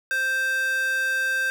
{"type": "tone with high-pass filter", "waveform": "square", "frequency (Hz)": 523.3, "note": "C5", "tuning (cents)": 0, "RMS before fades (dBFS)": -24, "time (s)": [0.11, 1.5], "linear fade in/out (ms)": 0, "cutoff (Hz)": 1400, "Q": 6.6, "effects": []}